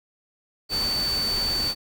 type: tone in noise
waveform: sine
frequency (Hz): 4540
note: C#8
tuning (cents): +41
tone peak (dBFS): -23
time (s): 0.69-1.75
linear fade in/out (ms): 50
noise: pink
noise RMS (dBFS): -32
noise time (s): 0.69-1.75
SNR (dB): +6
effects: none